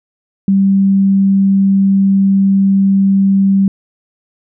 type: tone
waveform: sine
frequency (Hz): 195.2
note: G3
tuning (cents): -7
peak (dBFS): -7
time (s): 0.48-3.68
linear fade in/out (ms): 2
effects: none